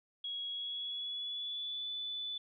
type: tone with pitch glide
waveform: sine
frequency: 3322 to 3485 Hz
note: G#7 to A7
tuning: 0 to -17 cents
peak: -37 dBFS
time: 0.24-2.38 s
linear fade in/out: 5 ms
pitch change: +83 cents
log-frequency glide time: 0.48-1.89 s
effects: none